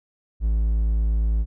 triangle tone, 54.5 Hz, A1, 16 cents flat, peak -16 dBFS, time 0.4-1.46 s, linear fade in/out 50 ms, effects none

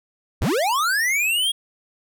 square linear sweep, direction up, 31.54 to 3322 Hz, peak -19 dBFS, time 0.41-1.52 s, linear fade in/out 10 ms, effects none

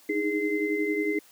sine tone cluster, 304.8 / 315.8 / 412.4 / 2069 Hz, D#4 / D#4 / G#4 / C7, -36 / +26 / -12 / -20 cents, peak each -31 / -29 / -28 / -31 dBFS, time 0.09-1.19 s, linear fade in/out 5 ms, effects white hiss -56 dBFS RMS until 1.31 s + high-pass 200 Hz 12 dB/octave

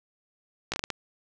slowing click train, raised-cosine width 0.2 ms, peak -12 dBFS, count 6, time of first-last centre 0.72-0.903 s, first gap 17 ms, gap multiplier 1.39, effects none

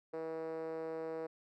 5% pulse tone with band-pass filter, 161.3 Hz, E3, 37 cents flat, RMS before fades -41 dBFS, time 0.13-1.27 s, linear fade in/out 10 ms, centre 450 Hz, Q 4, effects none

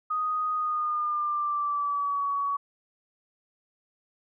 sine tone with pitch glide, 1244.5 to 1128.1 Hz, D#6 to C#6, 0 to +30 cents, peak -25 dBFS, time 0.1-2.57 s, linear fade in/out 10 ms, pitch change -170 cents, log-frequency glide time 0.54-2.25 s, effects none

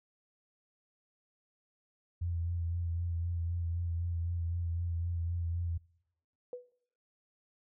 sine tone with vibrato, 85.3 Hz, F2, 40 cents flat, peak -31 dBFS, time 2.21-5.78 s, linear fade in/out 10 ms, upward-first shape sine, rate 3.9 Hz, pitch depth 30 cents each way
sine tone with exponential decay, 493.9 Hz, B4, in tune, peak -35 dBFS, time 6.53-6.72 s, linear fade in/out 1 ms, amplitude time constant 41 ms
effects noise-tail reverb RT60 0.8 s tail -25 dB re dry

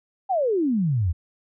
sine exponential sweep, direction down, 810 to 77.5 Hz, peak -19 dBFS, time 0.29-1.13 s, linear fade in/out 20 ms, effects none

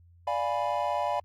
triangle chord, D diminished seventh, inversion none, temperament equal, 587.3 / 698.5 / 830.6 / 987.8 Hz, D5 / F5 / Ab5 / Cb6, 0 / 0 / 0 / 0 cents, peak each -30 dBFS, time 0.27-1.2 s, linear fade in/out 5 ms, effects added 86 Hz sine -54 dBFS peak until 1.24 s + Opus 48 kbps

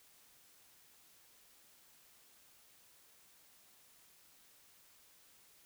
silence, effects white hiss -65 dBFS RMS until 5.65 s

